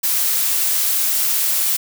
blue noise, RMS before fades -18 dBFS, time 0.03-1.77 s, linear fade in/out 10 ms, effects none

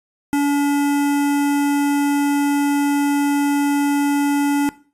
square tone with notch filter, 285.8 Hz, D4, 47 cents flat, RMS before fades -17 dBFS, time 0.33-4.69 s, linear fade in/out 0 ms, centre 4100 Hz, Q 1.1, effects noise-tail reverb RT60 0.4 s tail -19 dB re dry + resampled to 32000 Hz

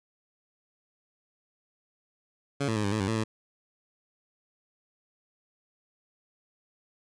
15% pulse tone with pitch steps, 140.5 / 111.4 / 105.9 / 99.8 / 108.6 / 96.3 / 111.9 / 109.8 Hz, C#3 / A2 / G#2 / G2 / A2 / G2 / A2 / A2, +24 / +22 / +34 / +32 / -22 / -30 / +30 / -3 cents, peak -20 dBFS, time 2.6-3.24 s, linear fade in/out 10 ms, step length 80 ms, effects resampled to 22050 Hz

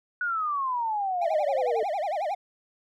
sine exponential sweep, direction down, 1480 to 436.1 Hz, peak -25 dBFS, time 0.21-1.83 s, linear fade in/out 2 ms
triangle tone with vibrato, 698.5 Hz, F5, in tune, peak -24 dBFS, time 1.21-2.35 s, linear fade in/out 10 ms, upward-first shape sine, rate 11 Hz, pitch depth 280 cents each way
effects none

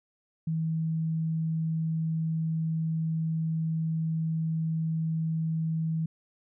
sine tone, 161 Hz, E3, 41 cents flat, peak -26 dBFS, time 0.47-6.06 s, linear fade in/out 5 ms, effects none

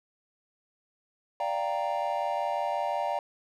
triangle chord, G minor seventh, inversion second, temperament equal, 587.3 / 698.5 / 784 / 932.3 Hz, D5 / F5 / G5 / Bb5, 0 / 0 / 0 / 0 cents, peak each -31 dBFS, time 1.4-3.19 s, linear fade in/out 2 ms, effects none

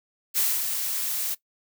blue noise with ADSR envelope, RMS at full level -22 dBFS, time 0.34-1.35 s, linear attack 39 ms, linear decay 240 ms, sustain -6 dB, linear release 17 ms, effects noise-tail reverb RT60 0.1 s tail -18 dB re dry

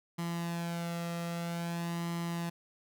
sawtooth tone with flanger, 170.1 Hz, F3, 45 cents flat, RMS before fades -36 dBFS, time 0.18-2.5 s, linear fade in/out 10 ms, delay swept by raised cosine 0.98 to 1.56 ms, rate 0.51 Hz, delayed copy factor +0.6, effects none

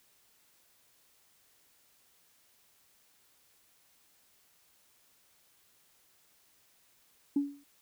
sine tone with exponential decay, 283.7 Hz, C#4, 40 cents sharp, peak -22 dBFS, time 7.36-7.64 s, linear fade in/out 5 ms, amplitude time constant 59 ms, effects tanh soft clip ceiling -19 dBFS + white hiss -67 dBFS RMS until 7.81 s

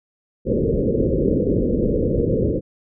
white low-pass noise, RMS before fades -19 dBFS, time 0.45-2.61 s, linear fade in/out 50 ms, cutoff 540 Hz, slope 96 dB/octave, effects none

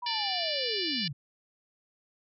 sine linear sweep, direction down, 987.8 to 123.47 Hz, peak -34 dBFS, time 0.02-1.13 s, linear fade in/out 10 ms
harmonic tone, 587.3 Hz, D5, in tune, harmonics 3 / 4 / 5 / 6 / 7 / 8 / 9, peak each -42 / -40 / -35 / -39 / -36 / -35 / -39 dBFS, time 0.06-1.08 s, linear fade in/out 5 ms
effects none

